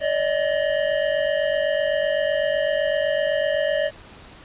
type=tone pair together; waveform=square; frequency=574.4 / 622.3 Hz; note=D5 / D#5; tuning=-39 / 0 cents; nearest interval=minor second; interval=139 cents; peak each=-23 dBFS; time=0-3.91 s; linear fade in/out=50 ms; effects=pink hiss -45 dBFS RMS until 4.44 s + resampled to 8000 Hz